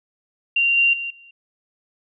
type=tone with level steps; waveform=sine; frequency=2769 Hz; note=F7; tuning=15 cents flat; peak=-15 / -13 / -25 / -44 dBFS; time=0.56-1.31 s; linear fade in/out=5 ms; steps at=0.77 / 0.93 / 1.1 s; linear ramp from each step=5 ms; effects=none